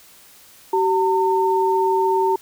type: tone pair together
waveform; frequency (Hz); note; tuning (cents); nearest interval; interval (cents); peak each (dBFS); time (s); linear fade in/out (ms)
sine; 381.9 / 908.3; G4 / A#5; -45 / -45; octave + minor third; 1500; -18; 0.73-2.36; 5
effects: white hiss -48 dBFS RMS until 2.41 s